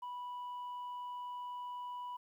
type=tone; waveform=sine; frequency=984 Hz; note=B5; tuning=7 cents flat; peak=-38 dBFS; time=0.02-2.17 s; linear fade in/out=10 ms; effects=tanh soft clip ceiling -40 dBFS + 12-bit